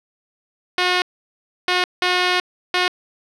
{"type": "tone bursts at uneven times", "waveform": "5% pulse", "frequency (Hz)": 361.4, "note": "F#4", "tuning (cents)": -41, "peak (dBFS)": -4, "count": 4, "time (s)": [[0.78, 1.02], [1.68, 1.84], [2.02, 2.4], [2.74, 2.88]], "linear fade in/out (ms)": 2, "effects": ["low-pass 5000 Hz 12 dB/octave"]}